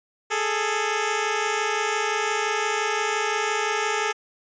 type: tone pair together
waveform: 10% pulse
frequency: 415.3 / 441.1 Hz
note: G#4 / A4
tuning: 0 / +4 cents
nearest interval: minor second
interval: 104 cents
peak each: -17 dBFS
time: 0.3-4.13 s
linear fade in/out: 20 ms
effects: resampled to 16000 Hz